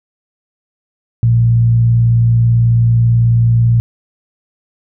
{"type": "tone with frequency modulation", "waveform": "sine", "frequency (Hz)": 116.5, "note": "A#2", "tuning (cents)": -1, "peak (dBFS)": -7, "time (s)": [1.23, 3.8], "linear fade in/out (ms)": 0, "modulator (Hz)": 58.3, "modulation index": 0.28, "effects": []}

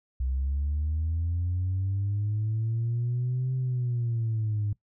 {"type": "linear two-way sweep", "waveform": "sine", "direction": "up then down", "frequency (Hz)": [62.9, 130, 102.1], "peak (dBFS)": -24, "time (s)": [0.2, 4.73], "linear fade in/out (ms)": 5, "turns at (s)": 3.54, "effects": ["noise-tail reverb RT60 0.1 s tail -21 dB re dry", "tanh soft clip ceiling -22 dBFS"]}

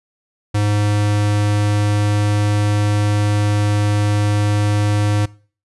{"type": "tone", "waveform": "square", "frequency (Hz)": 103.83, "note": "G#2", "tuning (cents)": 0, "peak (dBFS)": -15, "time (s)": [0.54, 5.26], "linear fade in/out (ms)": 10, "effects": ["noise-tail reverb RT60 0.4 s tail -21 dB re dry", "resampled to 24000 Hz"]}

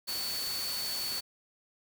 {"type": "tone in noise", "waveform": "sine", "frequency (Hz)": 4461, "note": "C#8", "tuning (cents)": 10, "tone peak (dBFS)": -34, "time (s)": [0.07, 1.21], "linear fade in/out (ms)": 20, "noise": "white", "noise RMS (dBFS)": -38, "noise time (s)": [0.07, 1.21], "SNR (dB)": 1, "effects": []}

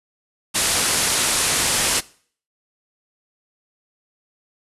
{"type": "low-pass noise", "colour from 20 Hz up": "white", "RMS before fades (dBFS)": -20, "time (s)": [0.54, 2.01], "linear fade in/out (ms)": 20, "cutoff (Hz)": 11000, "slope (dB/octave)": 48, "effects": ["noise-tail reverb RT60 0.5 s tail -21 dB re dry", "resampled to 32000 Hz"]}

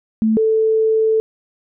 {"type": "tone pair in turn", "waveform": "sine", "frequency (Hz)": [220, 440.9], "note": ["A3", "A4"], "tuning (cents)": [0, 4], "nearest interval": "octave", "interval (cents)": 1204, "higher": "second", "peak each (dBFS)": -12, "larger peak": "neither", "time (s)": [[0.22, 0.37], [0.37, 1.2]], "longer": "second", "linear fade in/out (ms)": 0, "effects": []}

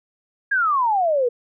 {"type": "exponential sweep", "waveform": "sine", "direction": "down", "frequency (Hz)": [1661.2, 466.2], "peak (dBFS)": -16, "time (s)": [0.51, 1.29], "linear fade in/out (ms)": 10, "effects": []}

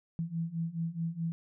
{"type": "beating tone pair", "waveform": "sine", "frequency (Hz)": [163.3, 168], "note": ["E3", "E3"], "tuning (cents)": [-16, 33], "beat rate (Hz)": 4.7, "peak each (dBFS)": [-36, -34], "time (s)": [0.19, 1.32], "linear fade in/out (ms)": 0, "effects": []}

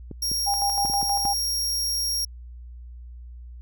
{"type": "clicks", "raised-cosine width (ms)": 3, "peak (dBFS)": -22, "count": 6, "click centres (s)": [0.113, 0.316, 0.85, 0.899, 1.029, 1.252]}
{"type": "tone", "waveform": "sawtooth", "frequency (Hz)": 5588, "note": "F8", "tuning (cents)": 0, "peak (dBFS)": -21, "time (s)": [0.22, 2.25], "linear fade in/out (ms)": 5}
{"type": "tone with tremolo", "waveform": "sine", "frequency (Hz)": 803, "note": "G5", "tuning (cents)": 41, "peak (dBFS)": -22, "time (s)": [0.46, 1.34], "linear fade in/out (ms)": 20, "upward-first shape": "square", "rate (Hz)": 6.3, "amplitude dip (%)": 65}
{"effects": ["added 60 Hz sine -38 dBFS peak until 3.61 s"]}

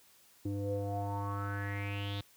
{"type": "tone with low-pass filter sweep", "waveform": "square", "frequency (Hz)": 100.5, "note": "G2", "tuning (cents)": 44, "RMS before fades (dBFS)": -36, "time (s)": [0.45, 2.21], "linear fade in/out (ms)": 5, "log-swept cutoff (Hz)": [350, 3800], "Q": 6.9, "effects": ["white hiss -63 dBFS RMS until 2.36 s", "high-pass 60 Hz 12 dB/octave"]}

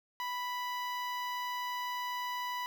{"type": "tone with notch filter", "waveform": "sawtooth", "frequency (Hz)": 987.8, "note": "B5", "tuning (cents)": 0, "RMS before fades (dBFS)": -37, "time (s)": [0.2, 2.66], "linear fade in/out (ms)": 0, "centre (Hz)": 8900, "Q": 0.63, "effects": []}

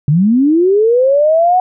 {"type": "linear sweep", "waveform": "sine", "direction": "up", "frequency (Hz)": [135.7, 746], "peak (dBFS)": -7, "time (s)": [0.08, 1.6], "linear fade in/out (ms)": 2, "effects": []}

